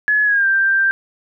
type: tone with pitch glide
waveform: sine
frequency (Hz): 1700 to 1577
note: G#6 to G6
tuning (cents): +40 to +10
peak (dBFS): -12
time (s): 0.08-0.91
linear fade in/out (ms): 0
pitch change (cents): -130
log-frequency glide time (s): 0.24-0.46
effects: none